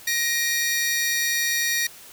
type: tone cluster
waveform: sawtooth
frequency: 1875 / 2392 / 4373 / 5770 Hz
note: A#6 / D7 / C#8 / F#8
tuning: +10 / +31 / -24 / -44 cents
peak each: -20 / -28 / -28 / -25 dBFS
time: 0.07-1.87 s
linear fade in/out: 5 ms
effects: white hiss -45 dBFS RMS until 2.12 s